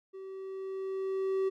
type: tone with level ramp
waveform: triangle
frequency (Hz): 383.6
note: G4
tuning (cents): -37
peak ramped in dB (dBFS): -40 to -24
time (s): 0.13-1.5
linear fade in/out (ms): 20
effects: none